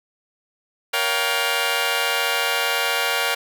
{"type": "chord", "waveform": "10% pulse", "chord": "G half-diminished seventh", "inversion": "first", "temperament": "just", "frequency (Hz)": [470.4, 564.5, 705.6, 784], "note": ["Bb4", "Db5", "F5", "G5"], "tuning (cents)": [16, 31, 18, 0], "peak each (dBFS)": -18, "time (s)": [0.93, 3.35], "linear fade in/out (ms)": 10, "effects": []}